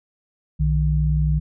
sine tone pair together, 61.74 / 152.9 Hz, B1 / D#3, 0 / -30 cents, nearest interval octave + major third, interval 1570 cents, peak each -19 dBFS, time 0.59-1.4 s, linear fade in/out 20 ms, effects none

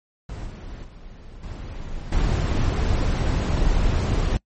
brown noise with level steps, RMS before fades -32 / -35 / -41 / -33 / -20 dBFS, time 0.29-4.37 s, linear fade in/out 2 ms, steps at 0.46 / 0.84 / 1.43 / 2.12 s, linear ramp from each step 5 ms, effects noise-tail reverb RT60 0.1 s tail -24 dB re dry + MP3 32 kbps

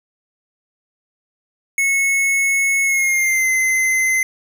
square tone with pitch glide, 2194 to 2059 Hz, C#7 to C7, -18 to -28 cents, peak -15 dBFS, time 1.78-4.23 s, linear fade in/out 2 ms, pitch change -110 cents, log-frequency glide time 2.83-3.49 s, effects none

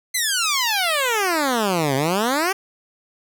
10% pulse exponential two-way sweep, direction down then up, 2093 to 130 to 400.7 Hz, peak -10 dBFS, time 0.14-2.53 s, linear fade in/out 10 ms, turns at 1.95 s, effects none

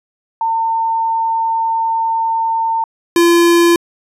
sine / square tone pair in turn, 905 / 342.1 Hz, A5 / F4, +48 / -36 cents, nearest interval octave + perfect fourth, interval 1684 cents, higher first, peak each -13 / -8 dBFS, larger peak second, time 0.41-2.84 / 3.16-3.76 s, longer first, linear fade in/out 2 ms, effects resampled to 32000 Hz

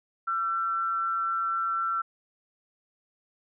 sine tone with amplitude modulation, 1348 Hz, E6, 38 cents sharp, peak -23 dBFS, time 0.27-2.02 s, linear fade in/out 10 ms, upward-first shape sine, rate 180 Hz, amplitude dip 50%, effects none

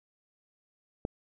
click, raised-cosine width 2 ms, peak -18 dBFS, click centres 1.051 s, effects none

